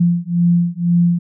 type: beating tone pair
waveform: sine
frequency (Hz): 172 / 174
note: F3 / F3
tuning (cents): -26 / -6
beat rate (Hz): 2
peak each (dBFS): -15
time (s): 0-1.19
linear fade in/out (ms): 10
effects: none